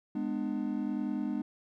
triangle chord, G# diminished, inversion none, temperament just, 207.7 / 249.2 / 299 Hz, G#3 / B3 / D4, 0 / +16 / +31 cents, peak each -33 dBFS, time 0.15-1.42 s, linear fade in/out 5 ms, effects none

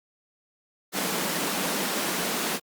pink high-pass noise, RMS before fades -28 dBFS, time 0.92-2.6 s, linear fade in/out 50 ms, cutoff 160 Hz, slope 96 dB/octave, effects Opus 48 kbps

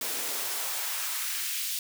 white noise with high-pass filter sweep, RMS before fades -32 dBFS, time 0.01-1.79 s, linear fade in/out 2 ms, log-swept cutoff 230 to 3200 Hz, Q 1.1, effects none

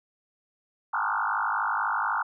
sine tone with frequency modulation, 1153 Hz, D6, 32 cents flat, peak -24 dBFS, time 0.93-2.23 s, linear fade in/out 10 ms, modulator 52.1 Hz, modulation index 6.3, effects none

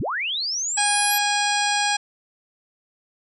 sine linear sweep, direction up, 45.93 to 11950 Hz, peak -23 dBFS, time 0-1.18 s, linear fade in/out 0 ms
harmonic tone, 822 Hz, G#5, 18 cents flat, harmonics 1 / 2 / 3 / 4 / 5 / 6 / 7 / 9 / 10, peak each -23 / -26 / -28 / -29 / -30 / -31 / -31 / -33 / -33 dBFS, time 0.77-1.97 s, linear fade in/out 10 ms
effects none

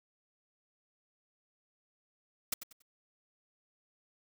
white noise with echo, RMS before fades -32 dBFS, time 2.52-2.54 s, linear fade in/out 5 ms, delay 94 ms, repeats 3, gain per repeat -11 dB, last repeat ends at 2.822 s, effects none

